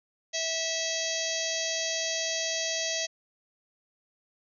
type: harmonic tone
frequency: 652 Hz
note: E5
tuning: 19 cents flat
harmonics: 1 / 3 / 4 / 5 / 6 / 7 / 8 / 9 / 10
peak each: -35 / -37 / -39 / -37 / -38 / -37 / -40 / -36 / -36 dBFS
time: 0.33-3.07 s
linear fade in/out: 20 ms
effects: none